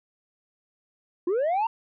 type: linear sweep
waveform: sine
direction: up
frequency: 330 to 932.3 Hz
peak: -19 dBFS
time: 1.27-1.67 s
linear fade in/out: 5 ms
effects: tanh soft clip ceiling -21 dBFS